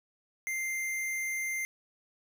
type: tone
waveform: square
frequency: 2093 Hz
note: C7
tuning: in tune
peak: -32 dBFS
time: 0.47-1.65 s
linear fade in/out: 0 ms
effects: none